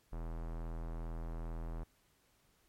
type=tone with low-pass filter; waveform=square; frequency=41.2 Hz; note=E1; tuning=in tune; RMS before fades=-41 dBFS; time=0.12-1.84 s; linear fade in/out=10 ms; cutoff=1100 Hz; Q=1.1; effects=pink hiss -72 dBFS RMS until 2.68 s + MP3 64 kbps